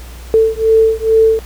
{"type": "beating tone pair", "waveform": "sine", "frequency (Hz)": [443.5, 445.8], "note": ["A4", "A4"], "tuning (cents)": [14, 23], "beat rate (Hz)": 2.3, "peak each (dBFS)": -11, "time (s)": [0.34, 1.39], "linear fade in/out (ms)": 0, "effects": ["added 60 Hz sine -29 dBFS peak until 1.45 s", "pink hiss -38 dBFS RMS until 1.45 s"]}